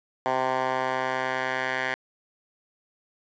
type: tone with band-pass filter sweep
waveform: 10% pulse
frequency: 129.9 Hz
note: C3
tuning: 12 cents flat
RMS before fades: -27 dBFS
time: 0.26-1.94 s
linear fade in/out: 0 ms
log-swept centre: 950 to 1700 Hz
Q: 2.1
effects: resampled to 16000 Hz + 8-bit